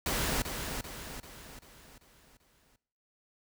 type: noise with echo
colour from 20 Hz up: pink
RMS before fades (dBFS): -31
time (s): 0.06-0.42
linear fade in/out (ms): 2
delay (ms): 390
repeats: 6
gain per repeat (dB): -6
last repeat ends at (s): 2.76
effects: noise-tail reverb RT60 0.6 s tail -19 dB re dry